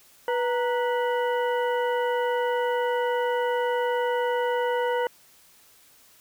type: harmonic tone with a mistuned harmonic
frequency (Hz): 491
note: B4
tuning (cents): -10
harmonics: 1 / 2 / 3 / 4 / 6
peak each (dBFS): -24 / -28 / -34 / -37 / -41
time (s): 0.28-5.07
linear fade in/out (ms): 2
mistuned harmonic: 2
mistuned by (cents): -91
effects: white hiss -56 dBFS RMS until 6.2 s